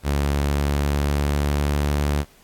sawtooth tone with pitch glide, 71.2 to 72.74 Hz, C#2 to D2, +47 to -16 cents, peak -15 dBFS, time 0.03-2.25 s, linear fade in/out 50 ms, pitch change +37 cents, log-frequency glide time 0.17-1.96 s, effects pink hiss -54 dBFS RMS until 2.43 s + AAC 64 kbps

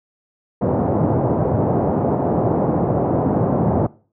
pink band-pass noise, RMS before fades -18 dBFS, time 0.61-3.87 s, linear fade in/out 10 ms, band 100 to 800 Hz, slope 24 dB/octave, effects noise-tail reverb RT60 0.4 s tail -21 dB re dry

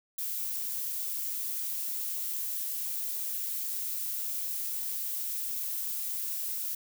violet noise, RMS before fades -34 dBFS, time 0.18-6.75 s, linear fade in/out 5 ms, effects none

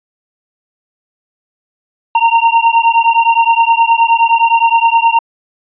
square beating tone pair, 916 / 925.6 Hz, A#5 / A#5, -31 / -13 cents, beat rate 9.6 Hz, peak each -11 dBFS, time 2.15-5.19 s, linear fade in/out 5 ms, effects resampled to 8000 Hz

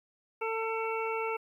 harmonic tone, 447.7 Hz, A4, 30 cents sharp, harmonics 1 / 2 / 3 / 5 / 6, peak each -33 / -36 / -38 / -40 / -41 dBFS, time 0.41-1.37 s, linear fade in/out 10 ms, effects 11-bit

